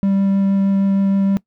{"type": "tone with vibrato", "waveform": "triangle", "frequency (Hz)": 196, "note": "G3", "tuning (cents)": 0, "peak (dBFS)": -11, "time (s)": [0.03, 1.37], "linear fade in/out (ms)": 0, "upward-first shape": "triangle", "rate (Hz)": 6.4, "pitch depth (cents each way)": 8, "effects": ["noise-tail reverb RT60 0.1 s tail -21 dB re dry"]}